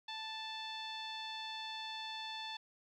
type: tone with low-pass filter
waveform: sawtooth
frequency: 880 Hz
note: A5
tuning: in tune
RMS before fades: -44 dBFS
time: 0.08-2.57 s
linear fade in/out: 5 ms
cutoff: 3900 Hz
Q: 9.1
effects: 13-bit